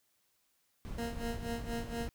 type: noise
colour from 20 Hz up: brown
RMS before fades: -42 dBFS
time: 0.85-2.09 s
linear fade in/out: 0 ms
type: click train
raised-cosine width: 5 ms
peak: -31 dBFS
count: 5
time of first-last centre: 0.91-2.009 s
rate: 3.64 Hz
type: tone with tremolo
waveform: 20% pulse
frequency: 233.1 Hz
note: A#3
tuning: in tune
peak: -30 dBFS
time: 0.98-2.08 s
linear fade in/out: 2 ms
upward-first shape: sine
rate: 4.2 Hz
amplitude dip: 80%
effects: white hiss -75 dBFS RMS until 2.14 s